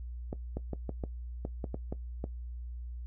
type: clicks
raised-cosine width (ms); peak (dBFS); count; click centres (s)
2; -22; 10; 0.329 / 0.57 / 0.733 / 0.893 / 1.038 / 1.451 / 1.642 / 1.744 / 1.925 / 2.241
effects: noise-tail reverb RT60 0.1 s tail -17 dB re dry + added 60 Hz sine -38 dBFS peak until 3.06 s